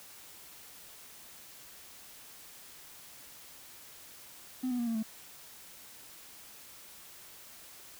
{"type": "tone with pitch steps", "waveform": "triangle", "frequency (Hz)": [255.9, 246.3, 237.1, 228.2, 219.7], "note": ["C4", "B3", "A#3", "A#3", "A3"], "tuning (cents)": [-38, -5, 30, -37, -2], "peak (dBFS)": -27, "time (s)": [4.63, 5.03], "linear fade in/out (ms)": 10, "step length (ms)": 80, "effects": ["tanh soft clip ceiling -25 dBFS", "white hiss -52 dBFS RMS until 7.99 s"]}